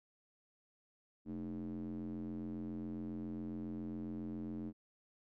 square tone with band-pass filter, 43.65 Hz, F1, in tune, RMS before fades -43 dBFS, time 1.25-4.73 s, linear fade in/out 50 ms, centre 260 Hz, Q 9.7, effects none

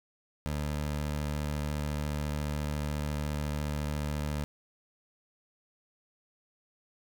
20% pulse tone, 74.2 Hz, D2, 18 cents sharp, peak -26 dBFS, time 0.46-4.44 s, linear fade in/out 0 ms, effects none

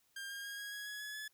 sawtooth tone with pitch steps, 1600 / 1615.8 / 1631.7 / 1647.8 / 1664.1 / 1680.5 / 1697.1 / 1713.8 Hz, G6 / G#6 / G#6 / G#6 / G#6 / G#6 / G#6 / A6, +35 / -48 / -31 / -14 / +3 / +20 / +37 / -46 cents, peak -39 dBFS, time 0.16-1.28 s, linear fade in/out 5 ms, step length 140 ms, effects white hiss -74 dBFS RMS until 1.33 s

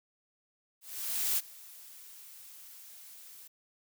blue noise with ADSR envelope, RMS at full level -29 dBFS, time 0.81-3.48 s, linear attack 570 ms, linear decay 28 ms, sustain -22 dB, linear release 11 ms, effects none

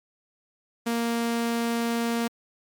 sawtooth tone, 233.1 Hz, A#3, in tune, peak -20 dBFS, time 0.86-2.28 s, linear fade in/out 10 ms, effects MP3 96 kbps

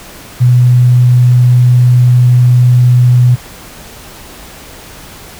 sine tone, 123.7 Hz, B2, 3 cents sharp, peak -3 dBFS, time 0.4-3.36 s, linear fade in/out 20 ms, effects pink hiss -32 dBFS RMS until 5.39 s

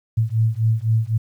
sine beating tone pair, 110 / 113.9 Hz, A2 / A#2, 0 / -40 cents, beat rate 3.9 Hz, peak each -19 dBFS, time 0.17-1.18 s, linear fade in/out 10 ms, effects 9-bit

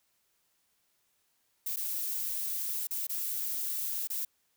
violet noise with dropouts, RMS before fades -34 dBFS, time 1.66-4.25 s, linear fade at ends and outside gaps 5 ms, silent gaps 1.761-1.769 / 2.871-2.908 / 3.069-3.094 / 4.074-4.101 s, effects white hiss -74 dBFS RMS until 4.56 s

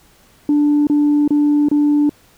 sine tone bursts, 293.7 Hz, D4, in tune, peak -9 dBFS, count 4, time 0.49-2.094 s, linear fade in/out 2 ms, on 380 ms, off 28 ms, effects tanh soft clip ceiling -8 dBFS + pink hiss -51 dBFS RMS until 2.37 s

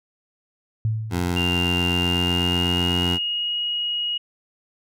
sine tone with exponential decay, 110 Hz, A2, in tune, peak -17 dBFS, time 0.85-1.64 s, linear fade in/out 0 ms, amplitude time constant 170 ms
15% pulse tone with vibrato, 88 Hz, F2, 14 cents sharp, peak -15 dBFS, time 1.1-3.19 s, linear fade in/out 50 ms, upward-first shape triangle, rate 12 Hz, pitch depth 12 cents each way
sine tone with pitch glide, 2794 to 2889 Hz, F7 to F#7, 0 to -42 cents, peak -22 dBFS, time 1.36-4.18 s, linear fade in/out 10 ms, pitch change +58 cents, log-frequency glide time 1.91-3.58 s
effects none

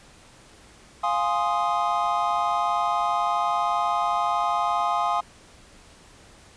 triangle chord, F minor seventh, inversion none, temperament equal, 698.5 / 830.6 / 1046.5 / 1244.5 Hz, F5 / Ab5 / C6 / Eb6, 0 / 0 / 0 / 0 cents, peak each -25 dBFS, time 1.03-5.21 s, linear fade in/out 10 ms, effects pink hiss -51 dBFS RMS until 6.56 s + resampled to 22050 Hz

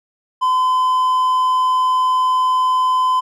triangle tone, 1020 Hz, C6, 44 cents flat, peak -11 dBFS, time 0.41-3.21 s, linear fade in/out 20 ms, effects none

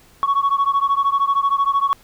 sine beating tone pair, 1108.7 / 1121.7 Hz, C#6 / C#6, 0 / +20 cents, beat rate 13 Hz, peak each -16 / -17 dBFS, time 0.23-1.93 s, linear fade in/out 0 ms, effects tanh soft clip ceiling -11 dBFS + pink hiss -51 dBFS RMS until 2.03 s

